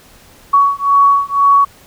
sine beating tone pair, 1121 / 1123 Hz, C#6 / C#6, +19 / +22 cents, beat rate 2 Hz, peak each -11 dBFS, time 0.53-1.65 s, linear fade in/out 10 ms, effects pink hiss -44 dBFS RMS until 1.86 s

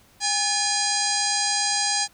harmonic tone with a mistuned harmonic, 813 Hz, G#5, 37 cents flat, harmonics 1 / 2 / 3 / 4 / 5 / 6 / 7 / 8 / 9 / 10, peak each -28 / -31 / -35 / -35 / -30 / -26 / -35 / -29 / -33 / -30 dBFS, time 0.2-2.08 s, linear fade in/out 50 ms, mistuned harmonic 2, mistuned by +100 cents, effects pink hiss -56 dBFS RMS until 2.13 s

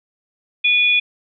sine tone pair together, 2454 / 3421 Hz, D#7 / A7, -25 / -49 cents, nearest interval tritone, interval 576 cents, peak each -13 / -19 dBFS, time 0.64-1 s, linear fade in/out 10 ms, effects none

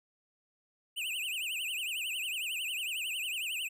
square tone with vibrato, 2745 Hz, F7, 31 cents flat, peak -34 dBFS, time 0.96-3.69 s, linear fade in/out 20 ms, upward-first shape triangle, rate 11 Hz, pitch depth 230 cents each way, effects none

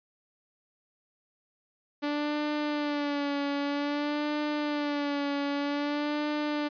sawtooth tone with vibrato, 290.9 Hz, D4, 16 cents flat, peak -24 dBFS, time 2.02-6.69 s, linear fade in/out 20 ms, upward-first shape sine, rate 0.52 Hz, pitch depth 44 cents each way, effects resampled to 11025 Hz

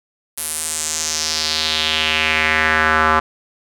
square tone with band-pass filter sweep, 78.5 Hz, D#2, 16 cents sharp, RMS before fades -18 dBFS, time 0.37-3.2 s, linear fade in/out 10 ms, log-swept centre 11000 to 1200 Hz, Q 2.9, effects none

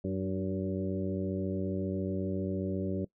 harmonic tone with a mistuned harmonic, 94.6 Hz, F#2, 39 cents sharp, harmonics 1 / 2 / 3 / 4 / 5 / 6, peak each -37 / -34 / -37 / -37 / -43 / -41 dBFS, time 0.04-3.05 s, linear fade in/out 5 ms, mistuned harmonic 3, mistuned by +42 cents, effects noise-tail reverb RT60 0.1 s tail -21 dB re dry

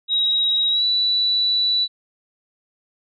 sine tone with pitch glide, 3821 to 3953 Hz, A#7 to B7, +42 to +1 cents, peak -16 dBFS, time 0.08-1.88 s, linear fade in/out 50 ms, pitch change +59 cents, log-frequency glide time 0.7-0.84 s, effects none

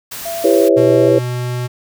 white noise, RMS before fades -28 dBFS, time 0.11-0.69 s, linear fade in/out 10 ms
sine tone with pitch glide, 673 to 644.5 Hz, E5 to E5, +36 to -39 cents, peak -21 dBFS, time 0.25-1.09 s, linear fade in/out 10 ms, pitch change -75 cents, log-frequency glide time 0.48-0.78 s
sine chord, C# half-diminished seventh, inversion first, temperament just, 332.6 / 399.1 / 498.9 / 554.4 Hz, E4 / G4 / B4 / C#5, +16 / +31 / +17 / 0 cents, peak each -14 dBFS, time 0.44-1.19 s, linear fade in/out 5 ms
square tone, 123.47 Hz, B2, in tune, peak -19 dBFS, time 0.76-1.68 s, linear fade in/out 20 ms
effects none

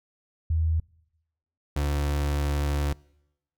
sine / 35% pulse tone pair in turn, 80.4 / 72.17 Hz, E2 / D2, -43 / -30 cents, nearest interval major second, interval 187 cents, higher first, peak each -21 / -22 dBFS, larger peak first, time 0.5-0.8 / 1.76-2.93 s, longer second, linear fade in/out 5 ms, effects noise-tail reverb RT60 0.9 s tail -25 dB re dry

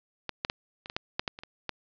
clicks, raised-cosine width 0.2 ms, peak -14 / -10 / -11 / -24 / -18 / -12 / -9 / -12 / -24 / -23 / -13 dBFS, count 11, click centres 0.293 / 0.449 / 0.499 / 0.859 / 0.899 / 0.965 / 1.195 / 1.278 / 1.389 / 1.435 / 1.693 s, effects resampled to 11025 Hz + 8-bit

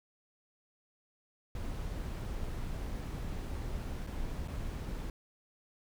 brown noise with dropouts, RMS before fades -38 dBFS, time 1.55-5.1 s, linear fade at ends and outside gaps 2 ms, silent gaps 4.067-4.071 / 4.477-4.481 s, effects none

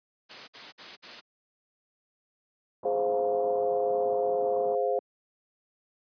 white noise bursts, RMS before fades -42 dBFS, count 4, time 0.29-1.212 s, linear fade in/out 20 ms, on 190 ms, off 54 ms
white low-pass noise, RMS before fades -42 dBFS, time 2.83-4.75 s, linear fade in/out 2 ms, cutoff 1000 Hz, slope 48 dB/octave
sine chord, F minor, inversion first, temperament equal, 415.3 / 523.3 / 698.5 Hz, Ab4 / C5 / F5, 0 / 0 / 0 cents, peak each -29 / -27 / -30 dBFS, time 2.85-4.99 s, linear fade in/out 2 ms
effects high-pass 200 Hz 12 dB/octave + resampled to 11025 Hz

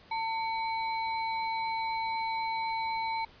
sine tone with sample-and-hold, 898 Hz, A5, 35 cents sharp, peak -29 dBFS, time 0.11-3.25 s, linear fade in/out 5 ms, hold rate 3150 Hz, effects pink hiss -56 dBFS RMS until 3.4 s + resampled to 11025 Hz

